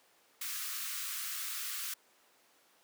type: high-pass noise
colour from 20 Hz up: white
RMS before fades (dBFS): -39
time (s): 0.41-1.94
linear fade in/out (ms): 5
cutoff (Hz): 1100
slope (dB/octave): 96
effects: pink hiss -66 dBFS RMS until 2.83 s + high-pass 400 Hz 12 dB/octave